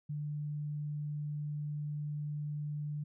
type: tone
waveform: sine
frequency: 148.3 Hz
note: D3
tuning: 17 cents sharp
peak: -35 dBFS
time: 0.09-3.04 s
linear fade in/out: 10 ms
effects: none